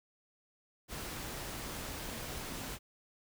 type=tone in noise; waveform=sine; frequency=262.6 Hz; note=C4; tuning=6 cents sharp; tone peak=-50 dBFS; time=2.47-2.75 s; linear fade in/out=50 ms; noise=pink; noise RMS=-42 dBFS; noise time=0.88-2.79 s; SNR=-11 dB; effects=none